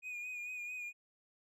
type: tone with vibrato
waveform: triangle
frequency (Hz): 2462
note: D#7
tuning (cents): -19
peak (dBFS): -39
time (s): 0.02-0.93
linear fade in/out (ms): 50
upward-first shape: sine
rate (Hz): 4.5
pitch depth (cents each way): 36
effects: none